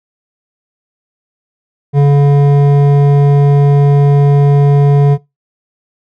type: tone with hard clipping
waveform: sine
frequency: 142.4 Hz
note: C#3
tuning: 47 cents sharp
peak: -6 dBFS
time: 1.93-5.18 s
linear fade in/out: 50 ms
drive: 10 dB
effects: noise-tail reverb RT60 0.2 s tail -21 dB re dry